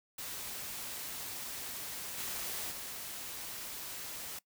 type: noise with level steps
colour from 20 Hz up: white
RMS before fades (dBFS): -42 / -39 / -43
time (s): 0.18-4.39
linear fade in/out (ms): 5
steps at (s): 2.17 / 2.7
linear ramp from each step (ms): 20
effects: noise-tail reverb RT60 0.1 s tail -21 dB re dry